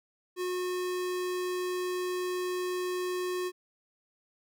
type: tone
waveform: square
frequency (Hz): 362.8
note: F#4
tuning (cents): -34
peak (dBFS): -31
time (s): 0.36-3.52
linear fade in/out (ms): 50
effects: none